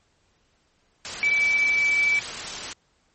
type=tone in noise; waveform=sine; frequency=2306 Hz; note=D7; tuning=32 cents flat; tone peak=-18 dBFS; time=1.23-2.19 s; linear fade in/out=0 ms; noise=white; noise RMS=-32 dBFS; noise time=1.05-2.73 s; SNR=+11 dB; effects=pink hiss -66 dBFS RMS until 3.14 s + MP3 32 kbps